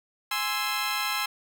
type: chord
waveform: 15% pulse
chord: Ab augmented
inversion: none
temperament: equal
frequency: 830.6 / 1046.5 / 1318.5 Hz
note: Ab5 / C6 / E6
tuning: 0 / 0 / 0 cents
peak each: -26 / -24 / -24 dBFS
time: 0.31-1.26 s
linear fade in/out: 5 ms
effects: none